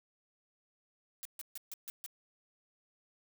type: noise bursts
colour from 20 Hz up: blue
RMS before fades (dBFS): -43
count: 6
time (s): 1.23-2.062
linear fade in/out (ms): 0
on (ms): 22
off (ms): 140
effects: none